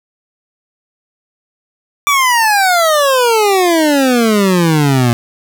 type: exponential sweep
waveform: 25% pulse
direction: down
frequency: 1174.7 to 116.54 Hz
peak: -5 dBFS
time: 2.07-5.13 s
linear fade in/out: 0 ms
effects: none